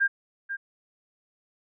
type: tone with echo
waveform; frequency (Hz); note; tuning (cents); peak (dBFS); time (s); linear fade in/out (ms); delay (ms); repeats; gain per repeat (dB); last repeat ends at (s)
sine; 1600; G6; +35; -19; 0-0.08; 20; 490; 1; -10; 0.57
effects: none